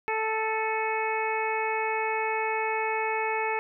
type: harmonic tone with a mistuned harmonic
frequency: 440 Hz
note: A4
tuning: in tune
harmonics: 1 / 2 / 3 / 4 / 5 / 6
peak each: -31 / -29 / -37 / -36 / -33 / -36 dBFS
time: 0.08-3.59 s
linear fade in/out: 0 ms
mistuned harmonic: 6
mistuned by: -50 cents
effects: none